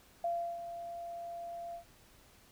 sine tone with ADSR envelope, 686 Hz, F5, 31 cents flat, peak -30 dBFS, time 0.24-1.84 s, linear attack 4 ms, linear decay 340 ms, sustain -10 dB, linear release 96 ms, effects pink hiss -62 dBFS RMS until 2.51 s

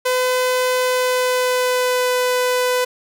sawtooth tone with pitch glide, 506 to 500.2 Hz, B4 to B4, +42 to +22 cents, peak -12 dBFS, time 0.05-2.85 s, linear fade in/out 10 ms, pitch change -20 cents, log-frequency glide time 0.79-2.13 s, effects none

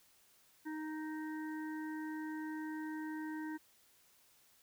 harmonic tone, 311.1 Hz, D#4, in tune, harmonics 1 / 3 / 5 / 6, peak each -40 / -50 / -52 / -53 dBFS, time 0.65-3.58 s, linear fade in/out 20 ms, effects white hiss -68 dBFS RMS until 4.62 s

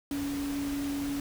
sine tone in noise, 282.6 Hz, C#4, 34 cents sharp, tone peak -30 dBFS, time 0.11-1.2 s, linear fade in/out 2 ms, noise pink, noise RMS -41 dBFS, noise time 0.11-1.2 s, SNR +8 dB, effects none

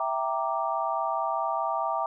sine chord, E half-diminished seventh, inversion none, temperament equal, 659.3 / 784 / 932.3 / 1174.7 Hz, E5 / G5 / Bb5 / D6, 0 / 0 / 0 / 0 cents, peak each -31 dBFS, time 0-2.06 s, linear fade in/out 2 ms, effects none

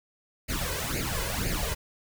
pink noise with flanger, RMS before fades -30 dBFS, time 0.48-1.75 s, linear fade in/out 20 ms, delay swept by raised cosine 0.43 to 2.03 ms, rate 2 Hz, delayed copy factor +0.8, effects none

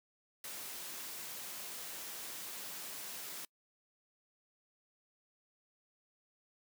white high-pass noise, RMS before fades -45 dBFS, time 0.44-3.45 s, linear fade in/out 2 ms, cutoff 150 Hz, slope 12 dB/octave, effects noise-tail reverb RT60 0.1 s tail -26 dB re dry

